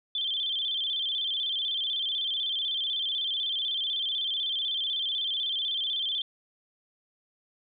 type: tone with vibrato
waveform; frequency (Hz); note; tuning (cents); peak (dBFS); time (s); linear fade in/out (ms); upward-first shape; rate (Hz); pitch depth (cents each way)
sine; 3322; G#7; 0; -27; 0.15-6.22; 2; square; 16; 82
effects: none